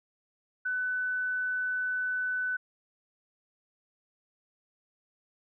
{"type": "tone", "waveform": "sine", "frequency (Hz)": 1500, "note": "F#6", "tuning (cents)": 23, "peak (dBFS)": -28, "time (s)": [0.65, 2.57], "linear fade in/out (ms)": 10, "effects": []}